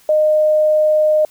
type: tone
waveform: sine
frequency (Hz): 614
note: D#5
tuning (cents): -23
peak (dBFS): -10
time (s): 0.09-1.25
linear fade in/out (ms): 2
effects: white hiss -50 dBFS RMS until 1.3 s